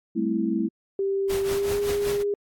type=chord; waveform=sine; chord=A minor seventh; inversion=third; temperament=equal; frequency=196 / 220 / 261.6 / 329.6 Hz; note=G3 / A3 / C4 / E4; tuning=0 / 0 / 0 / 0 cents; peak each=-29 / -26 / -31 / -26 dBFS; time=0.15-0.69 s; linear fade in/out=20 ms
type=tone with pitch glide; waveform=sine; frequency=392 to 407 Hz; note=G4 to G#4; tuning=0 to -35 cents; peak=-22 dBFS; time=0.99-2.34 s; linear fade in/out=2 ms; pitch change=+65 cents; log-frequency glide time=1.44-1.79 s
type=noise with tremolo; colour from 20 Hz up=pink; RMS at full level=-31 dBFS; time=1.29-2.23 s; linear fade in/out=10 ms; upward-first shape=triangle; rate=5.3 Hz; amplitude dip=80%
effects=AAC 64 kbps